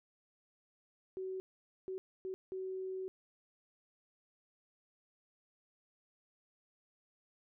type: tone bursts at uneven times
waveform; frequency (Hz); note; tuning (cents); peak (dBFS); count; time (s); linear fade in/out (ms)
sine; 376.7; F#4; +31; -38; 4; 1.17-1.4 / 1.88-1.98 / 2.25-2.34 / 2.52-3.08; 0
effects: none